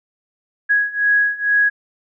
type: beating tone pair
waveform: sine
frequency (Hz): 1661.2 / 1663.4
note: G#6 / G#6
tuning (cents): 0 / +2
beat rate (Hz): 2.2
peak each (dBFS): -18 / -16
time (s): 0.69-1.7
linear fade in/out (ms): 20
effects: none